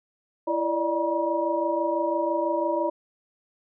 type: tone cluster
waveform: sine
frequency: 334.4 / 579 / 605 / 957 Hz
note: E4 / D5 / D#5 / A#5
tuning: +25 / -25 / -49 / +45 cents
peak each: -28 dBFS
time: 0.47-2.9 s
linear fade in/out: 10 ms
effects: none